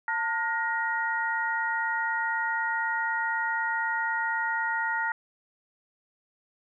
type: tone cluster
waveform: sine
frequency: 898 / 1428 / 1882 Hz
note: A5 / F6 / A#6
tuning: +35 / +38 / +16 cents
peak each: -30 dBFS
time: 0.08-5.12 s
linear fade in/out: 2 ms
effects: none